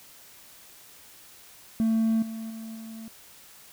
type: tone with level steps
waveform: triangle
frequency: 223.5 Hz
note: A3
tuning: 27 cents sharp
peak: -18 / -31 / -34 / -36 dBFS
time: 1.8-3.08 s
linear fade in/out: 0 ms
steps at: 2.22 / 2.5 / 2.75 s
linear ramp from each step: 5 ms
effects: tanh soft clip ceiling -15 dBFS + white hiss -51 dBFS RMS until 3.72 s